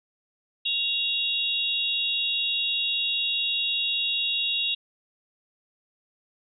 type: tone cluster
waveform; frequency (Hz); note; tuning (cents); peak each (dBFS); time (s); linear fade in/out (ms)
sine; 2790 / 3381 / 3775; F7 / G#7 / A#7; -2 / +30 / +21; -28; 0.65-4.75; 10
effects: none